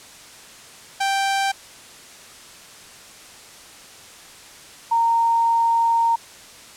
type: tone pair in turn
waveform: sawtooth / sine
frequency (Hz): 784 / 923.1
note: G5 / A#5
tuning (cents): 0 / -17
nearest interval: minor third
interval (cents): 283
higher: second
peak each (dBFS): -15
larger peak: neither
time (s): 1-1.52 / 4.91-6.16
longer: second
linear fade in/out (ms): 10
effects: white hiss -43 dBFS RMS until 6.76 s + low-pass 9000 Hz 12 dB/octave